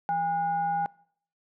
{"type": "tone with frequency modulation", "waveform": "sine", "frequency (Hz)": 811, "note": "G#5", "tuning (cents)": -41, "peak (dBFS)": -24, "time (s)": [0.09, 0.86], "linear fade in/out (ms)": 0, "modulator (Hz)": 643, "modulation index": 0.36, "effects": ["noise-tail reverb RT60 0.6 s tail -23 dB re dry"]}